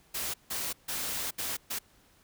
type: noise bursts at uneven times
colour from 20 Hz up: white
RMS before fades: -34 dBFS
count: 5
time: 0.14-0.34 / 0.5-0.73 / 0.88-1.31 / 1.38-1.57 / 1.7-1.79 s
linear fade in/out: 10 ms
effects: pink hiss -63 dBFS RMS until 2.23 s